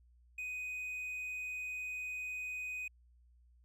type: tone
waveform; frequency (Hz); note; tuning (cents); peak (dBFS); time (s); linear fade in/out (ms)
triangle; 2498; D#7; +6; -37; 0.38-2.88; 5
effects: added 60 Hz sine -62 dBFS peak until 3.64 s